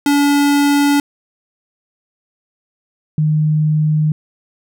square / sine tone pair in turn, 286.1 / 153.58 Hz, D4 / D#3, -45 / -22 cents, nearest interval major seventh, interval 1077 cents, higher first, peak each -11 dBFS, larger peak neither, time 0.06-1 / 3.18-4.12 s, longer neither, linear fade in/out 2 ms, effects none

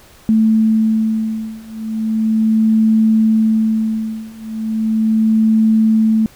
sine beating tone pair, 220 / 220.37 Hz, A3 / A3, 0 / +3 cents, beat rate 0.37 Hz, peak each -15 / -14 dBFS, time 0.29-6.26 s, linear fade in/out 0 ms, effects pink hiss -45 dBFS RMS until 6.35 s

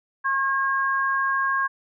sine tone pair together, 1083.2 / 1623 Hz, C#6 / G#6, -40 / -40 cents, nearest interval perfect fifth, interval 700 cents, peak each -23 dBFS, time 0.24-1.68 s, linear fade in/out 20 ms, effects none

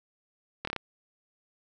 slowing click train, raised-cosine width 0.3 ms, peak -16 dBFS, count 5, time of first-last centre 0.65-0.763 s, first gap 24 ms, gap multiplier 1.11, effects none

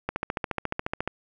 click train, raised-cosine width 0.5 ms, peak -12 dBFS, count 15, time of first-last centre 0.09-1.076 s, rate 14.2 Hz, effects none

